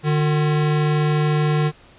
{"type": "tone pair together", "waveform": "square", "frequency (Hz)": [151, 359.1], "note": ["D3", "F4"], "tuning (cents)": [48, 48], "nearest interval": "octave + minor third", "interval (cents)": 1500, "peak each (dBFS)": [-17, -29], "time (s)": [0.03, 1.72], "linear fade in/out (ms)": 50, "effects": ["pink hiss -49 dBFS RMS until 1.98 s", "resampled to 8000 Hz"]}